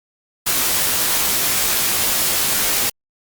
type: noise with comb filter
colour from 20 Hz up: white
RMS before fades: -18 dBFS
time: 0.46-2.9 s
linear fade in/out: 10 ms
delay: 18 ms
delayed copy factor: -0.55
effects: Opus 48 kbps